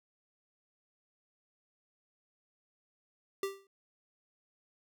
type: tone with exponential decay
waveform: square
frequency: 392 Hz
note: G4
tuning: in tune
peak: -30 dBFS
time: 3.43-3.67 s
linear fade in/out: 2 ms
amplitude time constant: 51 ms
effects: none